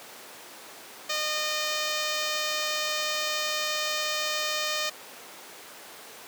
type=tone with notch filter; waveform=5% pulse; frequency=611 Hz; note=D#5; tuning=32 cents flat; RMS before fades=-29 dBFS; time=1.09-4.9 s; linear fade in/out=10 ms; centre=9200 Hz; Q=1.6; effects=pink hiss -44 dBFS RMS until 6.27 s + high-pass 400 Hz 12 dB/octave